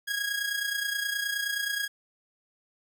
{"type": "tone with amplitude modulation", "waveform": "sawtooth", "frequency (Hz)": 1646, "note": "G#6", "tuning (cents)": -16, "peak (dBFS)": -22, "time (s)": [0.07, 1.88], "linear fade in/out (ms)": 20, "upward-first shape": "sine", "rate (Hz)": 29.5, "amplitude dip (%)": 60, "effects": []}